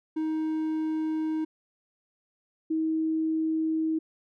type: tone pair in turn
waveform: triangle / sine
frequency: 314.4 / 318.4 Hz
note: D#4 / D#4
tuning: +18 / +40 cents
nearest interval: unison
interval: 22 cents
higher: second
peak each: -24 dBFS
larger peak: neither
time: 0.16-1.45 / 2.7-3.99 s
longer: neither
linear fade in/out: 10 ms
effects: none